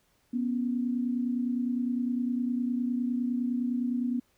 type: tone pair together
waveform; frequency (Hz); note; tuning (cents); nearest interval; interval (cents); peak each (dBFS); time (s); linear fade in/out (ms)
sine; 243.3 / 273.1; B3 / C#4; -26 / -26; major second; 200; -27 / -34; 0.33-4.2; 10
effects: pink hiss -69 dBFS RMS until 4.37 s